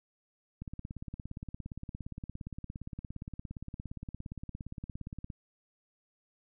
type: click train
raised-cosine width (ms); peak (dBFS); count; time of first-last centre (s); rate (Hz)
5; -28; 82; 0.62-5.302; 17.3
effects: none